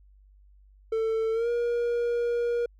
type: tone with pitch glide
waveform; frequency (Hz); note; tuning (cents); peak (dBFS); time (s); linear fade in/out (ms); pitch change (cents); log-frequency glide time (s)
triangle; 446 to 475.3; A4 to A#4; +23 to +34; -22; 0.92-2.66; 5; +111; 1.32-1.49
effects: added 49 Hz sine -53 dBFS peak until 2.79 s